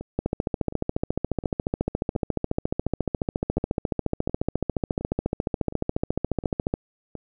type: two click trains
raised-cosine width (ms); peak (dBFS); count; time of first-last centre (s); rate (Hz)
2; -21 / -10; 11 / 94; 0.01-7.153 / 0.19-6.739; 1.4 / 14.2
effects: none